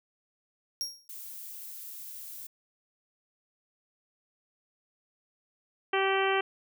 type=tone with exponential decay; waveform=40% pulse; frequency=5588 Hz; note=F8; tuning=in tune; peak=-27 dBFS; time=0.81-1.08 s; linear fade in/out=0 ms; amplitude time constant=58 ms
type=noise; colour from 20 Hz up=violet; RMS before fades=-43 dBFS; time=1.09-2.47 s; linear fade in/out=5 ms
type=harmonic tone; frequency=387.4 Hz; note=G4; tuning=20 cents flat; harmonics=1 / 2 / 3 / 4 / 5 / 6 / 7 / 8; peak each=-28 / -31 / -33 / -34 / -35 / -36 / -36 / -37 dBFS; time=5.93-6.41 s; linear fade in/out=5 ms
effects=none